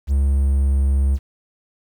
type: tone with pitch glide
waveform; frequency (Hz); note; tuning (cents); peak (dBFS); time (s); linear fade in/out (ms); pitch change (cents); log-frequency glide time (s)
triangle; 69 to 68.4; C#2 to C#2; -7 to -23; -12; 0.07-1.19; 50; -16; 0.27-0.71
effects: 8-bit